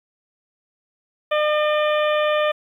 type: harmonic tone with a mistuned harmonic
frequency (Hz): 604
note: D5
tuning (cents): +48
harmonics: 1 / 2 / 3 / 4 / 5 / 6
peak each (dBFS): -18 / -24 / -28 / -30 / -32 / -34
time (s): 1.31-2.52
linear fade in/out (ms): 10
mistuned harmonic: 6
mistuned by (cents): -48
effects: 9-bit